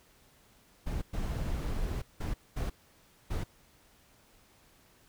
brown noise bursts at uneven times, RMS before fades -33 dBFS, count 5, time 0.86-1.02 / 1.13-2.02 / 2.2-2.34 / 2.56-2.7 / 3.3-3.44 s, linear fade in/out 10 ms, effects pink hiss -63 dBFS RMS until 5.08 s

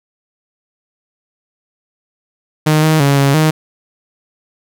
sawtooth tone with pitch steps, 154.2 / 157.1 / 140.3 / 138.9 / 156.2 Hz, D#3 / D#3 / C#3 / C#3 / D#3, -15 / +17 / +21 / +4 / +7 cents, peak -5 dBFS, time 2.66-3.51 s, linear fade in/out 10 ms, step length 170 ms, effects none

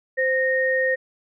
sine tone pair together, 520 / 1853.1 Hz, C5 / A#6, -11 / -11 cents, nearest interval octave + minor seventh, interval 2200 cents, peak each -21 dBFS, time 0.17-0.96 s, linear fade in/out 20 ms, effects none

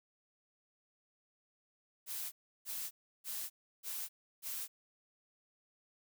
blue noise bursts, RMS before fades -41 dBFS, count 5, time 2.06-4.68 s, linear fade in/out 50 ms, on 260 ms, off 330 ms, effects none

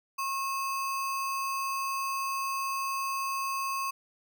sine tone with sample-and-hold, 1084 Hz, C#6, 39 cents flat, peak -29 dBFS, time 0.18-3.91 s, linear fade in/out 10 ms, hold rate 3675 Hz, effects none

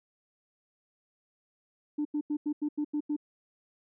sine tone bursts, 296.9 Hz, D4, 19 cents sharp, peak -26 dBFS, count 8, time 1.98-3.165 s, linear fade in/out 10 ms, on 72 ms, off 87 ms, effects tanh soft clip ceiling -24 dBFS

